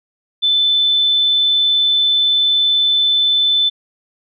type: tone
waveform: sine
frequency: 3519 Hz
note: A7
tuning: in tune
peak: -11 dBFS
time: 0.42-3.7 s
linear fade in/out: 20 ms
effects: none